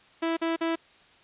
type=tone bursts; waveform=sawtooth; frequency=329.6 Hz; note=E4; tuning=in tune; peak=-21 dBFS; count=3; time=0.22-0.758 s; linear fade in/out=10 ms; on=150 ms; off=44 ms; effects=white hiss -57 dBFS RMS until 1.23 s + resampled to 8000 Hz